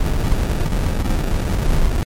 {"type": "noise with sample-and-hold", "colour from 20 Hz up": "brown", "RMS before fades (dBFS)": -17, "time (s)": [0, 2.03], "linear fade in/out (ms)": 2, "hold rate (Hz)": 1050, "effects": ["MP3 64 kbps"]}